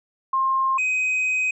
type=tone pair in turn; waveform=sine / triangle; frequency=1062 / 2516 Hz; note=C6 / D#7; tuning=+25 / +19 cents; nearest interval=octave + minor third; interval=1494 cents; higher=second; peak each=-18 dBFS; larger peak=neither; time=0.33-0.78 / 0.78-1.51 s; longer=second; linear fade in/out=5 ms; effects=resampled to 24000 Hz